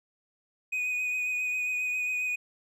triangle tone with vibrato, 2489 Hz, D#7, in tune, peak -26 dBFS, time 0.72-2.36 s, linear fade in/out 10 ms, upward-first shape triangle, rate 7.4 Hz, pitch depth 23 cents each way, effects none

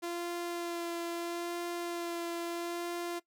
sawtooth tone with vibrato, 343.4 Hz, F4, 29 cents flat, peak -31 dBFS, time 0.02-3.2 s, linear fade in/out 20 ms, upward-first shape sine, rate 0.76 Hz, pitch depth 15 cents each way, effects noise-tail reverb RT60 0.1 s tail -19 dB re dry

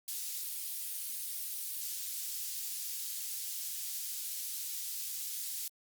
white high-pass noise, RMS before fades -39 dBFS, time 0.08-5.68 s, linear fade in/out 2 ms, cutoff 4400 Hz, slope 12 dB/octave, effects Opus 48 kbps

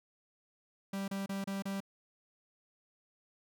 45% pulse tone bursts, 196 Hz, G3, in tune, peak -35 dBFS, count 5, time 0.93-1.804 s, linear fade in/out 5 ms, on 150 ms, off 31 ms, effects none

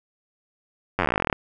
slowing click train, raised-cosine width 0.5 ms, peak -6 dBFS, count 20, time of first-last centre 0.99-1.328 s, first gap 10 ms, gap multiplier 1.06, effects none

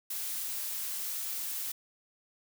blue noise, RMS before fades -36 dBFS, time 0.1-1.72 s, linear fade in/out 5 ms, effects none

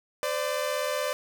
sawtooth tone pair together, 513.7 / 590 Hz, C5 / D5, -32 / +8 cents, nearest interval major second, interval 240 cents, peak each -27 / -25 dBFS, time 0.23-1.13 s, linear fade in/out 0 ms, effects none

